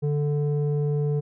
square tone with low-pass filter, 146.83 Hz, D3, in tune, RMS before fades -24 dBFS, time 0.02-1.21 s, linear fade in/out 20 ms, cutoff 380 Hz, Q 2.3, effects none

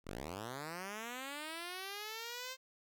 5% pulse linear sweep, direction up, 34.65 to 527 Hz, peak -31 dBFS, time 0.04-2.57 s, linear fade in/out 50 ms, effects none

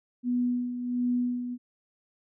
sine tone with tremolo, 245.6 Hz, B3, 9 cents flat, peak -23 dBFS, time 0.23-1.58 s, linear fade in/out 50 ms, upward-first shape sine, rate 1.4 Hz, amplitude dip 60%, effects none

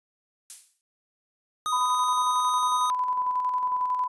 violet noise with exponential decay, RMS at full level -32 dBFS, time 0.5-0.81 s, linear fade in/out 0 ms, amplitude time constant 67 ms
square tone, 1244.5 Hz, D#6, in tune, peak -26 dBFS, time 1.66-2.9 s, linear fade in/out 0 ms
sine tone with tremolo, 1000 Hz, B5, 21 cents sharp, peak -22 dBFS, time 1.72-4.08 s, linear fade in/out 10 ms, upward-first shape square, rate 11 Hz, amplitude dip 35%
effects resampled to 24000 Hz

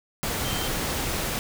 sine tone in noise, 3136 Hz, G7, in tune, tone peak -34 dBFS, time 0.45-0.68 s, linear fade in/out 0 ms, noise pink, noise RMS -28 dBFS, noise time 0.23-1.39 s, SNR -9 dB, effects none

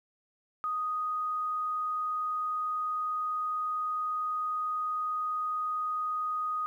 sine tone, 1244.5 Hz, D#6, in tune, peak -29 dBFS, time 0.64-6.66 s, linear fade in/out 0 ms, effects 11-bit

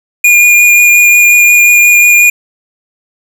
square tone with vibrato, 2427 Hz, D#7, 44 cents flat, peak -3 dBFS, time 0.24-2.3 s, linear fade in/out 5 ms, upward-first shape triangle, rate 5.6 Hz, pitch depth 15 cents each way, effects none

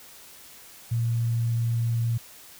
sine tone, 116.54 Hz, A#2, in tune, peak -22 dBFS, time 0.91-2.18 s, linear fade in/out 10 ms, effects white hiss -48 dBFS RMS until 2.59 s

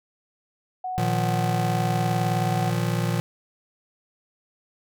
sine tone with pitch glide, 740 to 748.2 Hz, F#5 to F#5, 0 to +19 cents, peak -27 dBFS, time 0.84-2.7 s, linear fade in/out 5 ms, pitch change +19 cents, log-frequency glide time 1.25-2.45 s
square chord, Bb suspended fourth, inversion none, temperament just, 116.54 / 155.39 / 174.81 Hz, Bb2 / Eb3 / F3, 0 / -2 / +2 cents, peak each -26 / -29 / -28 dBFS, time 0.98-3.2 s, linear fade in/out 0 ms
effects none

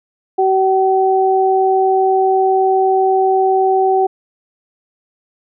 sine tone pair together, 381 / 762 Hz, G4 / G5, -49 / -49 cents, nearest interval octave, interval 1200 cents, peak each -13 dBFS, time 0.38-4.07 s, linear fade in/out 10 ms, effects none

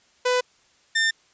sawtooth tone pair in turn, 498.9 / 1799.6 Hz, B4 / A6, +17 / +39 cents, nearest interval octave + minor seventh, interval 2222 cents, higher second, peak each -15 dBFS, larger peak neither, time 0.25-0.41 / 0.95-1.11 s, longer neither, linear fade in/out 10 ms, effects white hiss -60 dBFS RMS until 1.33 s + resampled to 16000 Hz

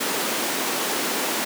pink high-pass noise, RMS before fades -25 dBFS, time 0-1.45 s, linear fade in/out 10 ms, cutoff 240 Hz, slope 24 dB/octave, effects none

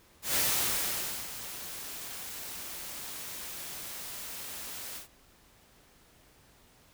white noise with ADSR envelope, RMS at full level -27 dBFS, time 0.22-5.08 s, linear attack 140 ms, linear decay 910 ms, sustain -14 dB, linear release 120 ms, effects pink hiss -61 dBFS RMS until 6.93 s

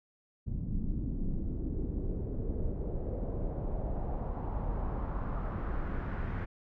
brown noise with low-pass filter sweep, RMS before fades -34 dBFS, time 0.46-6.46 s, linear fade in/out 20 ms, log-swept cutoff 210 to 1800 Hz, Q 2, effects none

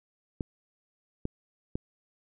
clicks, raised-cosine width 3 ms, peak -18 dBFS, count 3, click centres 0.408 / 1.254 / 1.755 s, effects none

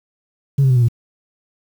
sine tone with pitch steps, 138.59 / 132.71 / 127.09 / 121.7 / 116.54 Hz, C#3 / C3 / C3 / B2 / A#2, 0 / +25 / -50 / -25 / 0 cents, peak -8 dBFS, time 0.58-0.885 s, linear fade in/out 10 ms, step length 61 ms, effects tanh soft clip ceiling -8 dBFS + 7-bit

